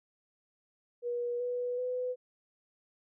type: tone with pitch steps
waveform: sine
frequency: 481.7 / 491.3 / 501 Hz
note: B4 / B4 / B4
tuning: -43 / -9 / +25 cents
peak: -31 dBFS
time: 1.02-2.16 s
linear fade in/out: 50 ms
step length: 380 ms
effects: none